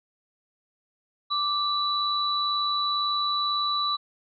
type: tone pair together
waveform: sine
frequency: 1174.7 / 3951 Hz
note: D6 / B7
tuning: 0 / 0 cents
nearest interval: octave + major sixth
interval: 2100 cents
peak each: -26 dBFS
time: 1.3-3.97 s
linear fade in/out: 20 ms
effects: none